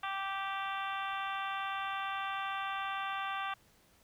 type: harmonic tone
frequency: 390.4 Hz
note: G4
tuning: 7 cents flat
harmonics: 2 / 3 / 4 / 5 / 6 / 7 / 8 / 9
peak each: -40 / -38 / -42 / -47 / -49 / -46 / -51 / -49 dBFS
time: 0.03-3.54 s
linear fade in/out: 5 ms
effects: pink hiss -66 dBFS RMS until 4.03 s